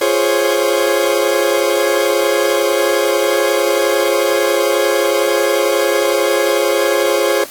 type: chord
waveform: 40% pulse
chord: Db major seventh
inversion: first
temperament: equal with one note detuned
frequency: 346.6 / 415.3 / 523.3 / 554.4 Hz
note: F4 / Ab4 / C5 / Db5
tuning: -13 / 0 / 0 / 0 cents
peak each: -19 / -17 / -17 / -16 dBFS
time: 0.01-7.44 s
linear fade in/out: 5 ms
effects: white hiss -34 dBFS RMS until 7.5 s + AAC 64 kbps